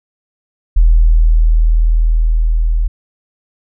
sine tone with level ramp, 40.26 Hz, E1, 40 cents flat, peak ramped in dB -4 to -10 dBFS, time 0.76-2.88 s, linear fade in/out 10 ms, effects none

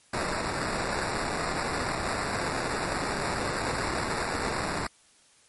white noise with sample-and-hold, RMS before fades -30 dBFS, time 0.13-4.87 s, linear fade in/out 5 ms, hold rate 3150 Hz, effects white hiss -60 dBFS RMS until 5.48 s + MP3 48 kbps

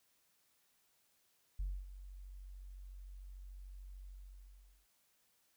sine tone with ADSR envelope, 46.77 Hz, F#1, 19 cents sharp, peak -33 dBFS, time 1.59-4.87 s, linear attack 8 ms, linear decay 250 ms, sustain -15 dB, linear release 800 ms, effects tanh soft clip ceiling -33 dBFS + white hiss -75 dBFS RMS until 5.56 s

